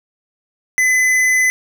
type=tone with hard clipping; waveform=triangle; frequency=2019 Hz; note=B6; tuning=38 cents sharp; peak=-13 dBFS; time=0.78-1.5 s; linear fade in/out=0 ms; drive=15 dB; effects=none